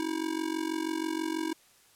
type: tone with amplitude modulation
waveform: square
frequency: 321.1 Hz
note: E4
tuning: 45 cents flat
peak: -27 dBFS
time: 0-1.53 s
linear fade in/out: 0 ms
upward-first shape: sine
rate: 46.2 Hz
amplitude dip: 85%
effects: white hiss -61 dBFS RMS until 1.95 s + low-pass 12000 Hz 12 dB/octave